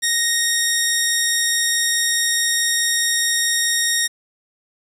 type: tone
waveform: 10% pulse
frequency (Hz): 1864.7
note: A#6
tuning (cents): 0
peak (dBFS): -7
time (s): 0.02-4.08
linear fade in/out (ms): 20
effects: low-pass 12000 Hz 12 dB/octave + 8-bit